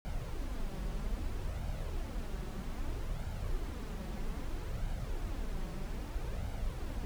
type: noise with flanger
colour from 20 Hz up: brown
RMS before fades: -37 dBFS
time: 0.05-7.05 s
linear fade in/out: 0 ms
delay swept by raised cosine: 1.3 to 5.4 ms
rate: 0.62 Hz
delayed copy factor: +0.5
effects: none